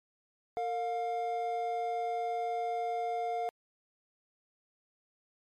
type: tone pair together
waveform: triangle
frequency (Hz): 457.6 / 708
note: A#4 / F5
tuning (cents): -32 / +23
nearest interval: minor sixth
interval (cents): 755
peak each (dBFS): -35 / -30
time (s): 0.57-3.49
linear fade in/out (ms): 0
effects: MP3 64 kbps